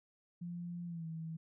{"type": "tone with pitch glide", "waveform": "sine", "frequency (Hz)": [173.6, 161.97], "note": ["F3", "E3"], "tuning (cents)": [-10, -30], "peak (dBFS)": -40, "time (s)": [0.41, 1.37], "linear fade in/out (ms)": 10, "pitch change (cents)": -120, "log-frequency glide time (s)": [0.86, 1.06], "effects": []}